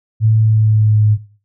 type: tone with pitch glide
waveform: sine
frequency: 110 to 106.31 Hz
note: A2 to G#2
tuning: 0 to +41 cents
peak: -8 dBFS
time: 0.2-1.18 s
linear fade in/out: 50 ms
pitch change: -59 cents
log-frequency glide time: 0.41-1.07 s
effects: noise-tail reverb RT60 0.4 s tail -17 dB re dry